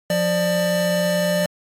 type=tone pair together; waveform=square; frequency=176.8 / 594.7 Hz; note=F3 / D5; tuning=+22 / +22 cents; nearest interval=octave + major sixth; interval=2100 cents; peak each=-23 / -20 dBFS; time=0.1-1.46 s; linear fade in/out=2 ms; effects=AAC 48 kbps